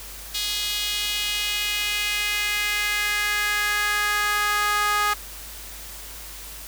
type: tone with high-pass filter sweep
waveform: sawtooth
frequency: 415.3 Hz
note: G#4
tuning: in tune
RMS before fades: -24 dBFS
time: 0.34-5.14 s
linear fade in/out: 10 ms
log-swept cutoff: 3600 to 1200 Hz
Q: 2.4
effects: added 50 Hz sine -42 dBFS peak until 6.67 s + white hiss -39 dBFS RMS until 6.67 s